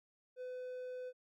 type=tone; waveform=triangle; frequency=504 Hz; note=B4; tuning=35 cents sharp; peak=-40 dBFS; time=0.36-1.13 s; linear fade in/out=50 ms; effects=none